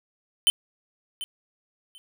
square tone with echo, 3065 Hz, G7, 40 cents flat, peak -16 dBFS, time 0.47-0.5 s, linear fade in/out 0 ms, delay 740 ms, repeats 2, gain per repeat -15 dB, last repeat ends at 1.98 s, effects none

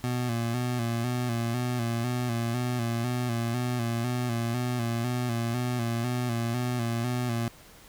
25% pulse tone with vibrato, 120 Hz, B2, 49 cents flat, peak -23 dBFS, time 0.04-7.48 s, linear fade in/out 0 ms, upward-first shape square, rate 2 Hz, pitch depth 54 cents each way, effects pink hiss -52 dBFS RMS until 7.88 s

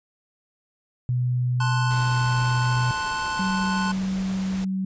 sine tone with pitch glide, 124.3 to 123.37 Hz, B2 to B2, +12 to -1 cents, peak -20 dBFS, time 1.09-2.91 s, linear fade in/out 0 ms, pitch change -13 cents, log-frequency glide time 1.89-2.15 s
square chord, F# diminished, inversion first, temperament equal, 880 / 1046.5 / 1480 Hz, A5 / C6 / F#6, 0 / 0 / 0 cents, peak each -30 dBFS, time 1.6-3.92 s, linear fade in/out 5 ms
pink noise, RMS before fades -38 dBFS, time 1.9-4.65 s, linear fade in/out 10 ms
sine tone, 190 Hz, F#3, 46 cents sharp, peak -23 dBFS, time 3.39-4.85 s, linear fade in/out 5 ms
effects resampled to 16000 Hz

